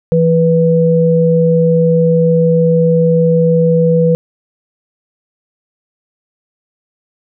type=tone pair together; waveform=sine; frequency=166.05 / 491.6 Hz; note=E3 / B4; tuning=+13 / -8 cents; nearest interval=octave + perfect fifth; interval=1879 cents; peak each=-10 dBFS; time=0.12-4.15 s; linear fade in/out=0 ms; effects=none